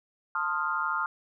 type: chord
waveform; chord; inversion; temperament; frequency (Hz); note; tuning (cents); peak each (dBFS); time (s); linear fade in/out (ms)
sine; F dominant seventh; first; equal with one note detuned; 890.2 / 1046.5 / 1244.5 / 1396.9; A5 / C6 / Eb6 / F6; +20 / 0 / 0 / 0; -35 / -34 / -31 / -30; 0.35-1.06; 2
effects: none